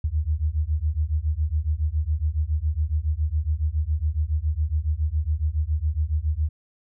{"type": "beating tone pair", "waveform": "sine", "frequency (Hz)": [73.42, 80.62], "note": ["D2", "E2"], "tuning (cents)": [0, -38], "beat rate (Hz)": 7.2, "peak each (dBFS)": -24, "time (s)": [0.04, 6.49], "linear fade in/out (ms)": 5, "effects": []}